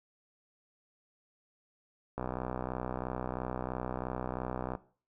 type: click train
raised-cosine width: 1 ms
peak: -21 dBFS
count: 163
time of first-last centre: 2.18-4.751 s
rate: 63 Hz
effects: noise-tail reverb RT60 0.4 s tail -17 dB re dry